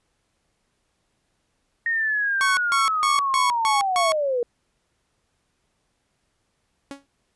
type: linear sweep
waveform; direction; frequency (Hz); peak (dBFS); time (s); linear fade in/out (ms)
sine; down; 1864 to 466.2; -20; 1.86-4.43; 2
type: tone bursts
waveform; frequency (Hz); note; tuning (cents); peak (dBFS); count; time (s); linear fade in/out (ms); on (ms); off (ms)
sawtooth; 1106; C#6; -4; -16; 6; 2.41-4.12; 0; 160; 150
type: tone with exponential decay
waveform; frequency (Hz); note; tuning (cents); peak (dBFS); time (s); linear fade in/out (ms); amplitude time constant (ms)
sawtooth; 278.4; C#4; +8; -26; 6.91-7.06; 0; 32
effects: pink hiss -71 dBFS RMS until 7.35 s + resampled to 24000 Hz